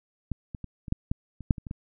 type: clicks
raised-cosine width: 5 ms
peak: -17 / -23 / -24 / -26 / -12 / -14 / -28 / -7 / -25 / -25 / -21 dBFS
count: 11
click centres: 0.317 / 0.548 / 0.643 / 0.882 / 0.924 / 1.115 / 1.407 / 1.508 / 1.582 / 1.668 / 1.711 s
effects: none